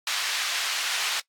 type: band-pass noise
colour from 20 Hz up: white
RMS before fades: -28 dBFS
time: 0.07-1.2 s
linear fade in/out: 2 ms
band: 1200 to 4500 Hz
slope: 12 dB/octave
effects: noise-tail reverb RT60 0.1 s tail -20 dB re dry + AAC 64 kbps